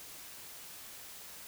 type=silence; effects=white hiss -49 dBFS RMS until 1.47 s